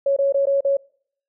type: tone with dropouts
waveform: sine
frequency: 554.4 Hz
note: C#5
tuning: in tune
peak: -15 dBFS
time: 0.06-0.77 s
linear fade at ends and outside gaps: 5 ms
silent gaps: 0.165-0.187 / 0.324-0.343 / 0.456-0.469 / 0.607-0.648 s
effects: noise-tail reverb RT60 0.6 s tail -25 dB re dry